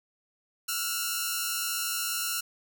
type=tone pair together; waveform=5% pulse; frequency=1341.5 / 1435 Hz; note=E6 / F6; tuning=+30 / +47 cents; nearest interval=minor second; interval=117 cents; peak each=-20 dBFS; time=0.68-2.41 s; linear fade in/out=10 ms; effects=none